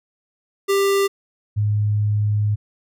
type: tone pair in turn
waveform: square / sine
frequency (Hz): 395.4 / 104.73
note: G4 / G#2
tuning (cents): +15 / +15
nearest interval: octave + major seventh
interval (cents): 2300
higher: first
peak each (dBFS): -16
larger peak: neither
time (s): 0.68-1.08 / 1.56-2.56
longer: second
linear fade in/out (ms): 20
effects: none